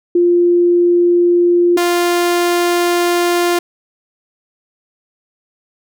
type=tone pair in turn; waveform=sine / sawtooth; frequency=349.2 / 349.2 Hz; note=F4 / F4; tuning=0 / 0 cents; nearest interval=unison; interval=0 cents; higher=neither; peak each=-8 dBFS; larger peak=neither; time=0.15-1.77 / 1.77-3.59 s; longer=second; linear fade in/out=5 ms; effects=none